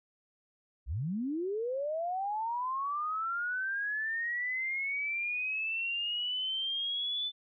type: linear sweep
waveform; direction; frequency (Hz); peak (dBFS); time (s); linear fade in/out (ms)
sine; up; 50.1 to 3520; -31; 0.86-7.32; 50
effects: none